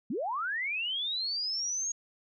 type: linear sweep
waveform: sine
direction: up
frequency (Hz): 185 to 6645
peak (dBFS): -30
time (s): 0.1-1.92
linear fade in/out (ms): 5
effects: none